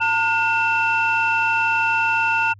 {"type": "tone cluster", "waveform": "sine", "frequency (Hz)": [903, 1436, 2682], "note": ["A5", "F6", "E7"], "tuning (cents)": [45, 48, 29], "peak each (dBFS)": -20, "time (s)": [0, 2.54], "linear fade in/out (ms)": 20, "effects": ["tanh soft clip ceiling -10 dBFS", "added 99 Hz sine -43 dBFS peak until 2.59 s"]}